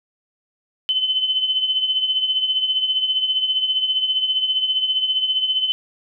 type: tone with tremolo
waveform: sine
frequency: 3045 Hz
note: F#7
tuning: 49 cents sharp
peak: -14 dBFS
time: 0.89-5.72 s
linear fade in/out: 0 ms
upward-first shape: triangle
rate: 15 Hz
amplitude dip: 70%
effects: none

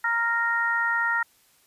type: harmonic tone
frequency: 464.7 Hz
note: A#4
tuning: 5 cents flat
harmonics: 2 / 3 / 4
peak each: -29 / -25 / -25 dBFS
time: 0.04-1.23 s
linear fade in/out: 5 ms
effects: white hiss -61 dBFS RMS until 1.66 s + resampled to 32000 Hz

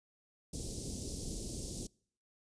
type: band-stop noise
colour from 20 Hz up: pink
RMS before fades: -41 dBFS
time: 0.53-1.87 s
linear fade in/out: 5 ms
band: 450 to 4800 Hz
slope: 24 dB/octave
effects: noise-tail reverb RT60 0.6 s tail -26 dB re dry + resampled to 22050 Hz

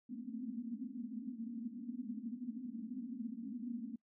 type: band-pass noise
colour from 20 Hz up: pink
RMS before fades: -44 dBFS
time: 0.09-3.96 s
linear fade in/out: 10 ms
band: 220 to 260 Hz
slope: 96 dB/octave
effects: noise-tail reverb RT60 0.1 s tail -26 dB re dry

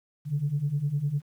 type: beating tone pair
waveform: sine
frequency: 138.59 / 148.49 Hz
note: C#3 / D3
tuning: 0 / +19 cents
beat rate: 9.9 Hz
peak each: -29 / -26 dBFS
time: 0.25-1.22 s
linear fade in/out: 50 ms
effects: tanh soft clip ceiling -18 dBFS + 10-bit

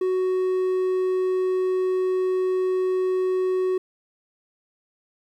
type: tone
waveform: triangle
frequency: 371.2 Hz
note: F#4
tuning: 6 cents sharp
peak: -18 dBFS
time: 0.01-3.78 s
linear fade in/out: 5 ms
effects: 10-bit

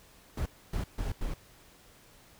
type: noise bursts at uneven times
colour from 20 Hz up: brown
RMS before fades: -32 dBFS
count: 4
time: 0.37-0.46 / 0.73-0.84 / 0.98-1.12 / 1.21-1.34 s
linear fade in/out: 5 ms
effects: pink hiss -58 dBFS RMS until 2.39 s

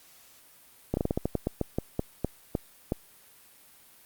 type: slowing click train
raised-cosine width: 2 ms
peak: -13 dBFS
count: 15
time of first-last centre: 0.94-2.921 s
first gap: 31 ms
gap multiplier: 1.21
effects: white hiss -56 dBFS RMS until 4.05 s + Opus 48 kbps

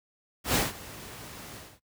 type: noise with ADSR envelope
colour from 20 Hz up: pink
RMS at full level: -23 dBFS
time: 0.44-1.8 s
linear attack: 110 ms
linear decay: 170 ms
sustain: -20 dB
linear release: 250 ms
effects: noise-tail reverb RT60 0.1 s tail -20 dB re dry + high-pass 60 Hz 12 dB/octave

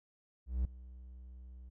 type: tone with ADSR envelope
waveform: triangle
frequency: 62.4 Hz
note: B1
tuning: 19 cents sharp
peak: -26 dBFS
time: 0.46-1.7 s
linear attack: 190 ms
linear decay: 4 ms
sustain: -20 dB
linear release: 17 ms
effects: none

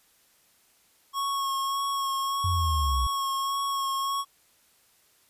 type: tone with vibrato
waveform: square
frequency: 1097 Hz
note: C#6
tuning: 18 cents flat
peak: -27 dBFS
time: 1.13-4.25 s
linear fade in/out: 50 ms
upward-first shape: sine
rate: 1.7 Hz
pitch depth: 19 cents each way
type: linear sweep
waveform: sine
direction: down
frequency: 93.6 to 60.5 Hz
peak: -24 dBFS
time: 2.44-3.07 s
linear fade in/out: 5 ms
effects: white hiss -63 dBFS RMS until 5.29 s + resampled to 32000 Hz

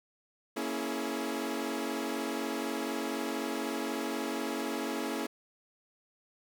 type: chord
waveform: sawtooth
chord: A# half-diminished seventh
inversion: none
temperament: equal with one note detuned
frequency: 233.1 / 277.2 / 329.6 / 422.3 Hz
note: A#3 / C#4 / E4 / G#4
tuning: 0 / 0 / 0 / +29 cents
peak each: -35 / -33 / -34 / -35 dBFS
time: 0.56-5.27 s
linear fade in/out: 10 ms
effects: none

